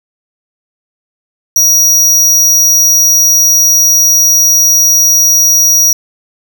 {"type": "tone", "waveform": "45% pulse", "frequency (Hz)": 5760, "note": "F#8", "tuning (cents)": -47, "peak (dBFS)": -5, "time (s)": [1.56, 5.93], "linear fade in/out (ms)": 2, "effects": []}